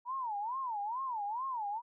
sine tone with vibrato, 932.3 Hz, A#5, in tune, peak -34 dBFS, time 0.05-1.82 s, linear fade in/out 50 ms, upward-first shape sine, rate 2.3 Hz, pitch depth 250 cents each way, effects none

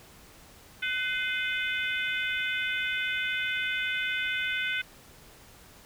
harmonic tone with a mistuned harmonic, 502 Hz, B4, 28 cents sharp, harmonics 3 / 4 / 5 / 6 / 7, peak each -31 / -33 / -35 / -37 / -38 dBFS, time 0.82-4.82 s, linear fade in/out 10 ms, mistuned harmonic 4, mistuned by +62 cents, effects pink hiss -53 dBFS RMS until 5.85 s

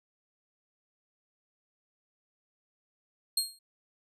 25% pulse tone with exponential decay, 4239 Hz, C8, 22 cents sharp, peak -18 dBFS, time 3.37-3.59 s, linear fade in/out 5 ms, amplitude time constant 47 ms, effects none

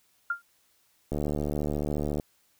sine tone with exponential decay, 1396.9 Hz, F6, in tune, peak -22 dBFS, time 0.3-0.42 s, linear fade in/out 5 ms, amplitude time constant 26 ms
click train, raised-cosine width 2 ms, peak -17 dBFS, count 81, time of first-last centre 1.12-2.198 s, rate 74.2 Hz
effects white hiss -67 dBFS RMS until 2.59 s

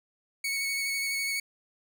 sawtooth tone with vibrato, 2217 Hz, C#7, in tune, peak -25 dBFS, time 0.44-1.4 s, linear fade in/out 5 ms, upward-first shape square, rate 12 Hz, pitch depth 12 cents each way, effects none

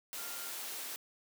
sine tone in noise, 1396.9 Hz, F6, in tune, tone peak -51 dBFS, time 0.18-0.51 s, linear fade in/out 0 ms, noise white, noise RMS -42 dBFS, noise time 0.13-0.96 s, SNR -12 dB, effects high-pass 300 Hz 12 dB/octave

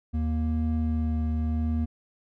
triangle tone pair together, 77.86 / 234.4 Hz, D#2 / A#3, +2 / +10 cents, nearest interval octave + perfect fifth, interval 1908 cents, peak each -23 / -27 dBFS, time 0.13-1.86 s, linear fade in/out 20 ms, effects none

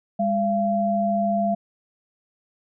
sine tone pair together, 203.2 / 683 Hz, G#3 / F5, -38 / -39 cents, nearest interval octave + major sixth, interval 2099 cents, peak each -23 / -21 dBFS, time 0.19-1.55 s, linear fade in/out 10 ms, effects none

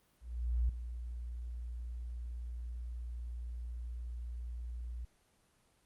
sine tone with ADSR envelope, 59.5 Hz, A#1, 36 cents sharp, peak -27 dBFS, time 0.2-5.05 s, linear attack 490 ms, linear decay 4 ms, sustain -12 dB, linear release 5 ms, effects pink hiss -71 dBFS RMS until 5.85 s + Opus 24 kbps

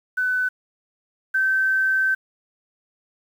sine tone pair in turn, 1505 / 1545.5 Hz, F#6 / G6, +29 / -25 cents, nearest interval unison, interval 46 cents, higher second, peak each -19 / -17 dBFS, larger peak second, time 0.17-0.49 / 1.34-2.15 s, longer second, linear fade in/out 10 ms, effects 8-bit

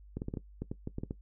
clicks, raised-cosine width 3 ms, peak -23 dBFS, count 11, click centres 0.17 / 0.219 / 0.284 / 0.339 / 0.372 / 0.62 / 0.715 / 0.874 / 0.984 / 1.035 / 1.109 s, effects noise-tail reverb RT60 0.1 s tail -17 dB re dry + added 50 Hz sine -51 dBFS peak until 1.21 s

